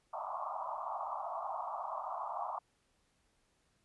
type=band-pass noise; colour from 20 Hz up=white; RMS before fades=-40 dBFS; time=0.13-2.59 s; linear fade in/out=5 ms; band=630 to 1200 Hz; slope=96 dB/octave; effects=pink hiss -75 dBFS RMS until 3.84 s + resampled to 24000 Hz